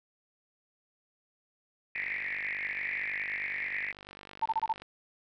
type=band-pass noise; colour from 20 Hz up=pink; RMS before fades=-35 dBFS; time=1.95-3.92 s; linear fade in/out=5 ms; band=1800 to 2400 Hz; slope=96 dB/octave
type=click train; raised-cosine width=0.3 ms; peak=-30 dBFS; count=142; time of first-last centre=1.96-4.82 s; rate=49.3 Hz
type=tone bursts; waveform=sine; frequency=891 Hz; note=A5; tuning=22 cents sharp; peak=-25 dBFS; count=5; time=4.42-4.729 s; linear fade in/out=5 ms; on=37 ms; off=31 ms
effects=none